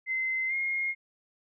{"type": "tone with pitch glide", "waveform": "sine", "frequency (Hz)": [2063, 2141], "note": ["C7", "C7"], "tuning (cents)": [-25, 39], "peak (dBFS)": -27, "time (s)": [0.06, 0.95], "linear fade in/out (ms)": 50, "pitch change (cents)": 64, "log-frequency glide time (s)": [0.48, 0.54], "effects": []}